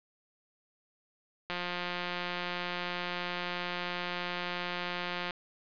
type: click train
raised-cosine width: 0.3 ms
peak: -19 dBFS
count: 675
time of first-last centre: 1.5-5.308 s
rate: 177 Hz
effects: resampled to 11025 Hz + 10-bit